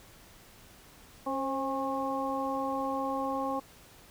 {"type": "harmonic tone with a mistuned harmonic", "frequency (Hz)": 271.6, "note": "C#4", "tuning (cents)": -35, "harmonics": [1, 2, 3, 4], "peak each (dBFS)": [-35, -35, -35, -35], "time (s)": [1.26, 3.6], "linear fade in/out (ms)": 10, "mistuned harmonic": 2, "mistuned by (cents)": -37, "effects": ["pink hiss -55 dBFS RMS until 4.1 s"]}